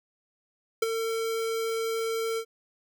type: tone with ADSR envelope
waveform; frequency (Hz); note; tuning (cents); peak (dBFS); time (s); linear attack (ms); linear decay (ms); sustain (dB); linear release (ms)
square; 451.7; A4; +45; -20; 0.82-2.45; 6; 19; -8; 71
effects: none